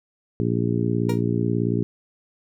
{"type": "harmonic tone", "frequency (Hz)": 58.27, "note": "A#1", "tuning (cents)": 0, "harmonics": [2, 3, 4, 5, 6, 7], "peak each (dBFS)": [-24, -26, -27, -28, -29, -29], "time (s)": [0.4, 1.83], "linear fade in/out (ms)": 0}
{"type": "tone with exponential decay", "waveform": "30% pulse", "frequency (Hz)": 471, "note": "A#4", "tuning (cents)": 18, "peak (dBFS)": -21, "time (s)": [1.09, 1.22], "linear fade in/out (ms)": 5, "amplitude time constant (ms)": 27}
{"effects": []}